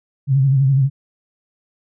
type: tone with vibrato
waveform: sine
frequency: 135.5 Hz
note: C#3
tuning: 39 cents flat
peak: -11 dBFS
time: 0.27-0.9 s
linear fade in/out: 50 ms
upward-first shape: sine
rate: 12 Hz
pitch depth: 68 cents each way
effects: none